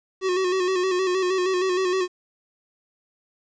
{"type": "tone with vibrato", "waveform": "square", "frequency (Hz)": 370, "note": "F#4", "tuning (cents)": 0, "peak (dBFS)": -21, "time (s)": [0.21, 2.08], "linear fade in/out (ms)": 50, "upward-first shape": "square", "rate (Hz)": 6.4, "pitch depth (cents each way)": 43, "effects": ["resampled to 16000 Hz", "9-bit"]}